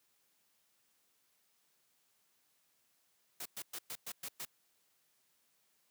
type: noise bursts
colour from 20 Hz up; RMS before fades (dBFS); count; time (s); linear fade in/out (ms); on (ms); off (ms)
white; -43; 7; 3.4-4.452; 5; 56; 110
effects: white hiss -75 dBFS RMS until 5.9 s + high-pass 100 Hz 12 dB/octave